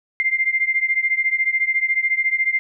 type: beating tone pair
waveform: sine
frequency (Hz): 2093 / 2107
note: C7 / C7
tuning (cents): 0 / +12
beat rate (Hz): 14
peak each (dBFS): -19 / -21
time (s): 0.2-2.59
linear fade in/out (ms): 0
effects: none